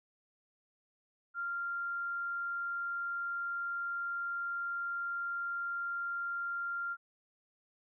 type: tone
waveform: sine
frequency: 1390 Hz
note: F6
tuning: 9 cents flat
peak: -34 dBFS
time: 1.34-6.97 s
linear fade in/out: 50 ms
effects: none